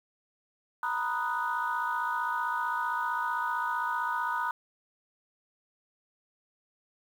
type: chord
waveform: sine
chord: B major seventh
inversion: third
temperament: equal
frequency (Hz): 932.3 / 987.8 / 1244.5 / 1480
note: A#5 / B5 / D#6 / F#6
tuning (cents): 0 / 0 / 0 / 0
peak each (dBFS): -33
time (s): 0.83-4.51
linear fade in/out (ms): 2
effects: tanh soft clip ceiling -20 dBFS + 9-bit